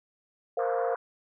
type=chord; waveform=sine; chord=Bb suspended second; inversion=none; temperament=equal; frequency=466.2 / 523.3 / 698.5 Hz; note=Bb4 / C5 / F5; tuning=0 / 0 / 0 cents; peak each=-30 dBFS; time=0.57-0.95 s; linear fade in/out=5 ms
type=band-pass noise; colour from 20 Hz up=pink; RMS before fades=-39 dBFS; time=0.59-0.96 s; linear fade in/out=2 ms; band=950 to 1500 Hz; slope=48 dB/octave
effects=none